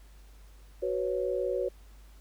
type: chord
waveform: sine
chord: F# suspended fourth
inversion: none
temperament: equal with one note detuned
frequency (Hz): 372.4 / 493.9 / 554.4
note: F#4 / B4 / C#5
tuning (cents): +11 / 0 / 0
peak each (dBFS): -32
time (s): 0.82-1.69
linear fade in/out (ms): 10
effects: added 50 Hz sine -50 dBFS peak until 2.2 s + pink hiss -62 dBFS RMS until 2.2 s